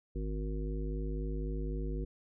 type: harmonic tone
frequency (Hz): 51.91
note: G#1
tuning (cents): 0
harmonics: 1 / 3 / 5 / 7 / 9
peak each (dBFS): -34 / -42 / -44 / -44 / -47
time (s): 0.15-2.05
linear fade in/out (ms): 10
effects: none